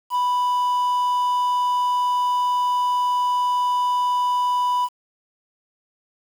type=tone with quantisation; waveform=triangle; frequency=987.8 Hz; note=B5; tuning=in tune; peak=-16 dBFS; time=0.1-4.89 s; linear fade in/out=50 ms; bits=7; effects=none